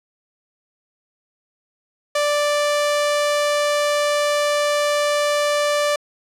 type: tone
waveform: sawtooth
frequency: 587 Hz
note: D5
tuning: 1 cent flat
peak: -13 dBFS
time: 2.15-5.96 s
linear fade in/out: 5 ms
effects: low-pass 10000 Hz 12 dB/octave